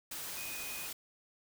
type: tone in noise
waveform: sine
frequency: 2489 Hz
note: D#7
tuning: in tune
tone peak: -45 dBFS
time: 0.37-0.87 s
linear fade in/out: 5 ms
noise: white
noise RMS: -42 dBFS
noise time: 0.11-0.93 s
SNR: -6 dB
effects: none